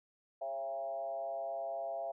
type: tone with frequency modulation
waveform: sine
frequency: 674 Hz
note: E5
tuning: 38 cents sharp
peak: -36 dBFS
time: 0.41-2.12 s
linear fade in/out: 10 ms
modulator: 130 Hz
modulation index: 0.81
effects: none